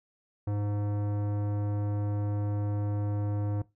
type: tone with tanh clipping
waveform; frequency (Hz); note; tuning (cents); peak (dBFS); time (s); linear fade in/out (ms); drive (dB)
sine; 103; G#2; -14; -30; 0.47-3.62; 5; 17
effects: noise-tail reverb RT60 0.2 s tail -18 dB re dry